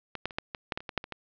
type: clicks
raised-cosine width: 0.3 ms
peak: -19 / -13 / -27 / -13 / -19 / -13 / -16 / -28 / -20 / -10 / -23 / -20 dBFS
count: 12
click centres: 0.153 / 0.256 / 0.308 / 0.385 / 0.548 / 0.722 / 0.775 / 0.805 / 0.892 / 0.977 / 1.041 / 1.123 s
effects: low-pass 5000 Hz 12 dB/octave